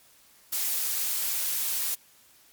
blue noise, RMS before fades -28 dBFS, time 0.52-1.95 s, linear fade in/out 10 ms, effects white hiss -58 dBFS RMS until 2.52 s + MP3 96 kbps

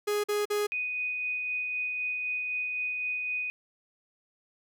45% pulse tone bursts, 415.3 Hz, G#4, in tune, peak -26 dBFS, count 3, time 0.07-0.67 s, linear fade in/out 10 ms, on 170 ms, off 45 ms
sine tone with tremolo, 2489 Hz, D#7, in tune, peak -28 dBFS, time 0.72-3.5 s, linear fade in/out 0 ms, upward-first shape sine, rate 3.9 Hz, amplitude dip 25%
effects none

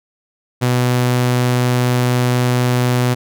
sawtooth tone, 124.1 Hz, B2, 9 cents sharp, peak -9 dBFS, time 0.61-3.15 s, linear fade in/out 20 ms, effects none

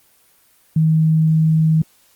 sine tone, 158.6 Hz, D#3, 33 cents sharp, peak -11 dBFS, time 0.76-1.82 s, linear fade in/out 5 ms, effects white hiss -55 dBFS RMS until 2.15 s + Opus 24 kbps

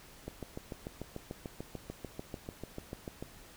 click train, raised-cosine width 2 ms, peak -26 dBFS, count 21, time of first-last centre 0.28-3.226 s, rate 6.79 Hz, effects pink hiss -55 dBFS RMS until 3.56 s

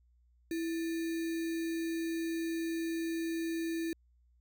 sine tone with sample-and-hold, 329.6 Hz, E4, in tune, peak -32 dBFS, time 0.51-3.93 s, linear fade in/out 2 ms, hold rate 2100 Hz, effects added 60 Hz sine -64 dBFS peak until 4.4 s

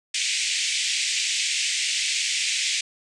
pink band-pass noise, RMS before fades -25 dBFS, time 0.14-2.81 s, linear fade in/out 5 ms, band 2100 to 8400 Hz, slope 48 dB/octave, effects resampled to 24000 Hz

